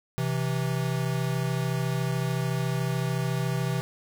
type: tone pair together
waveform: square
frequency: 130 / 163.79 Hz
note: C3 / E3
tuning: -11 / -11 cents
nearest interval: major third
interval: 400 cents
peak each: -28 / -30 dBFS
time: 0.18-3.81 s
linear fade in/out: 0 ms
effects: none